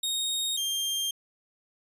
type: tone pair in turn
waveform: sawtooth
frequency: 3729 / 3188 Hz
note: A#7 / G7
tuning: 0 / +28 cents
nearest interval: minor third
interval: 272 cents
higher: first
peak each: -24 dBFS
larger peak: neither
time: 0.03-0.57 / 0.57-1.11 s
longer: neither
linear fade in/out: 5 ms
effects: resampled to 32000 Hz